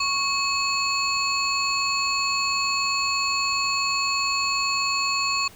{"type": "tone cluster", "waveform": "sine", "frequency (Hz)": [1108, 2561, 4384, 7120], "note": ["C#6", "D#7", "C#8", "A8"], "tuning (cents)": [-1, 49, -20, 20], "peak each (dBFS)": [-26, -26, -26, -33], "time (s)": [0, 5.48], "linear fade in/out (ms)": 5, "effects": ["pink hiss -48 dBFS RMS until 5.55 s"]}